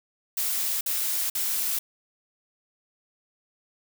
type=noise bursts; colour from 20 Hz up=blue; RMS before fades=-27 dBFS; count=3; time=0.37-1.79 s; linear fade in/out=5 ms; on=440 ms; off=50 ms; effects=none